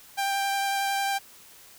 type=tone with vibrato; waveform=sawtooth; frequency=790 Hz; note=G5; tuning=13 cents sharp; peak=-21 dBFS; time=0.17-1.19 s; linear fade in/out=20 ms; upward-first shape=triangle; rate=11 Hz; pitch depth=12 cents each way; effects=white hiss -51 dBFS RMS until 1.78 s